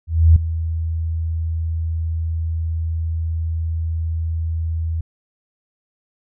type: tone with ADSR envelope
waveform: sine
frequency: 81.5 Hz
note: E2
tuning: 19 cents flat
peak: -5 dBFS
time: 0.07-5.01 s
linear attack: 290 ms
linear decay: 4 ms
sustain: -14 dB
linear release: 5 ms
effects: none